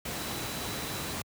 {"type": "tone in noise", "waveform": "sine", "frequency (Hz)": 3951, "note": "B7", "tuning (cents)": 0, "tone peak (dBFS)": -45, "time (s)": [0.15, 1.13], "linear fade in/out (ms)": 5, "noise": "pink", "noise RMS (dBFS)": -35, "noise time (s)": [0.05, 1.22], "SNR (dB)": -13, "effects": ["high-pass 80 Hz 12 dB/octave"]}